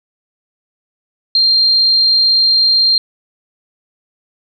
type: tone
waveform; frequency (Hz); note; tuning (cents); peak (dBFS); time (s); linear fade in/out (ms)
sine; 4186; C8; 0; -8; 1.35-2.98; 2
effects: none